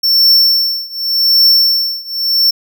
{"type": "tone with tremolo", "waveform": "square", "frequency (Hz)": 5420, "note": "E8", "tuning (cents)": 47, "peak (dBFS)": -5, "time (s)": [0.03, 2.51], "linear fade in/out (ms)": 10, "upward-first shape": "triangle", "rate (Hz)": 0.87, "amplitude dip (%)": 95, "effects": []}